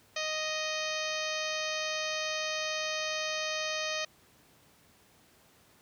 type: harmonic tone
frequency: 622.3 Hz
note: D#5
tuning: in tune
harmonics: 1 / 2 / 3 / 4 / 5 / 6 / 7 / 8 / 9 / 10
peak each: -37 / -41 / -39 / -38 / -41 / -42 / -42 / -44 / -47 / -43 dBFS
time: 0.16-4.05 s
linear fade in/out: 5 ms
effects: pink hiss -62 dBFS RMS until 5.81 s + high-pass 80 Hz 12 dB/octave